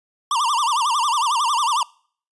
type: tone with vibrato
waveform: square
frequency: 1048 Hz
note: C6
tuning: 2 cents sharp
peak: -18 dBFS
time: 0.31-1.83 s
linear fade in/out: 2 ms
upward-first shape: sine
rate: 11 Hz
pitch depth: 250 cents each way
effects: noise-tail reverb RT60 0.5 s tail -24 dB re dry + resampled to 24000 Hz